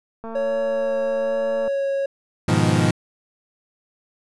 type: click train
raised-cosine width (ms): 1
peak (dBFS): -21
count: 326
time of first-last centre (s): 0.24-1.678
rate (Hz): 226
type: tone with vibrato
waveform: triangle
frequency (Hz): 554.4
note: C#5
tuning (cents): 0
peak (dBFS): -18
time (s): 0.35-2.06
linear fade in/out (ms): 5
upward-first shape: sine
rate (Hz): 1.1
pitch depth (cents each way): 14
type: chord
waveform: 30% pulse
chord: F half-diminished seventh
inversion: first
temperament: equal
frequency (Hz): 103.83 / 123.47 / 155.56 / 174.61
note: Ab2 / Cb3 / Eb3 / F3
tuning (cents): 0 / 0 / 0 / 0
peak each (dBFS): -19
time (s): 2.48-2.91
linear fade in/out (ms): 5
effects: resampled to 24000 Hz